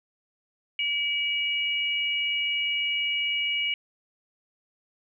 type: tone pair together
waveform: sine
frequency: 2297 / 2894 Hz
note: D7 / F#7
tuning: -39 / -39 cents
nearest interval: major third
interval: 400 cents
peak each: -27 dBFS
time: 0.79-3.74 s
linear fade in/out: 2 ms
effects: none